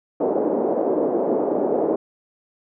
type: band-pass noise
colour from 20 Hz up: pink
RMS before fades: -21 dBFS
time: 0.2-1.96 s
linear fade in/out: 5 ms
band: 300 to 640 Hz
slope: 24 dB/octave
effects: none

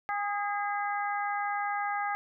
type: harmonic tone with a mistuned harmonic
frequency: 407.3 Hz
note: G#4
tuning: 34 cents flat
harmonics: 2 / 3 / 4 / 5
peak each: -31 / -35 / -37 / -39 dBFS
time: 0.09-2.15 s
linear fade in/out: 0 ms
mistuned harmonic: 3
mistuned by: +28 cents
effects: none

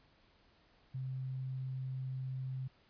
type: tone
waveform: sine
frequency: 130.81 Hz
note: C3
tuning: in tune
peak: -37 dBFS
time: 0.94-2.68 s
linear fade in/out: 10 ms
effects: pink hiss -68 dBFS RMS until 2.89 s + resampled to 11025 Hz

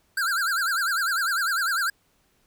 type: tone with vibrato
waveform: square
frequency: 1480 Hz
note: F#6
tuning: in tune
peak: -23 dBFS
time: 0.17-1.9 s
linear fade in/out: 5 ms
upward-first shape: sine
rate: 10 Hz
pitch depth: 180 cents each way
effects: pink hiss -66 dBFS RMS until 2.46 s

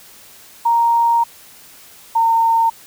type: tone pair in turn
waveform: sine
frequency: 932.3 / 912.6 Hz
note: A#5 / A#5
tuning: 0 / -37 cents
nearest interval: unison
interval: 37 cents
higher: first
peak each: -11 dBFS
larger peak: neither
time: 0.65-1.24 / 2.15-2.7 s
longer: first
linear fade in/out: 10 ms
effects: white hiss -43 dBFS RMS until 2.86 s

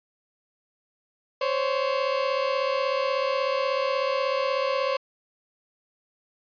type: tone pair together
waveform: 30% pulse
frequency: 523.3 / 559.7 Hz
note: C5 / C#5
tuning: 0 / +17 cents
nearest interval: minor second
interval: 117 cents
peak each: -23 / -24 dBFS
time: 1.41-4.97 s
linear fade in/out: 5 ms
effects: resampled to 11025 Hz

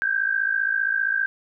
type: tone pair together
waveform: sine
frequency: 1556 / 1611.2 Hz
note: G6 / G6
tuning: -13 / +47 cents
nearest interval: minor second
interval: 60 cents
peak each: -23 dBFS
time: 0.02-1.26 s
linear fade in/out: 0 ms
effects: none

